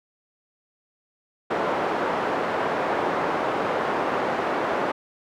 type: band-pass noise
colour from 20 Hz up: pink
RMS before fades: -25 dBFS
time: 1.5-4.92 s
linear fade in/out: 10 ms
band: 410 to 1200 Hz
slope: 12 dB/octave
effects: none